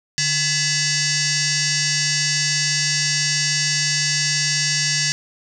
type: tone with frequency modulation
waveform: sine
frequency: 146.83 Hz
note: D3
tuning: in tune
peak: -17 dBFS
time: 0.18-5.12 s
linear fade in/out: 0 ms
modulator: 926 Hz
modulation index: 7.1
effects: 9-bit